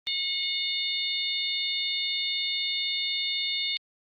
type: harmonic tone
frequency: 724 Hz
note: F#5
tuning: 38 cents flat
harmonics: 3 / 4 / 5 / 6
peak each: -34 / -35 / -29 / -33 dBFS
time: 0.07-3.77 s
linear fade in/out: 0 ms
effects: Opus 32 kbps